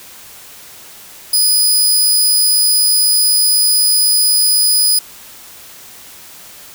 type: tone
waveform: 15% pulse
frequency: 4974 Hz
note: D#8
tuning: 1 cent flat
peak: -3 dBFS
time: 1.33-4.99 s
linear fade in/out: 5 ms
effects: white hiss -37 dBFS RMS until 6.74 s